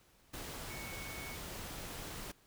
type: tone in noise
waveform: sine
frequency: 2217 Hz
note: C#7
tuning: in tune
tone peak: -48 dBFS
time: 0.7-1.36 s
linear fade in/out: 10 ms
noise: pink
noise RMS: -45 dBFS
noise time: 0.33-2.32 s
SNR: -6 dB
effects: pink hiss -67 dBFS RMS until 2.46 s